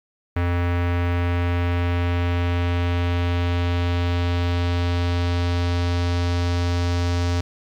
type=tone with low-pass filter sweep; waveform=square; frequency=87.31 Hz; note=F2; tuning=in tune; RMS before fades=-21 dBFS; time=0.36-7.41 s; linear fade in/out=5 ms; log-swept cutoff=2100 to 5500 Hz; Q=1.6; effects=8-bit